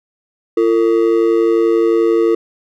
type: ring-modulated tone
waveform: triangle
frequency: 397.1 Hz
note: G4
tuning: 22 cents sharp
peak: -5 dBFS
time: 0.57-2.35 s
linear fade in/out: 5 ms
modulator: 55.7 Hz
effects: none